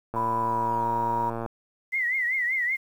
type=click train; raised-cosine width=1 ms; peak=-18 dBFS; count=153; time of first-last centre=0.14-1.462 s; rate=115 Hz
type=tone with pitch glide; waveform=sine; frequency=987.8 to 949.2 Hz; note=B5 to A#5; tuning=0 to +31 cents; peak=-24 dBFS; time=0.16-1.3 s; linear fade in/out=5 ms; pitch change=-69 cents; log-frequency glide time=0.41-0.85 s
type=tone with vibrato; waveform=sine; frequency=2014 Hz; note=B6; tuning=33 cents sharp; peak=-23 dBFS; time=1.92-2.77 s; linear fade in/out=20 ms; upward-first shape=triangle; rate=5.2 Hz; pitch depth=130 cents each way
effects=9-bit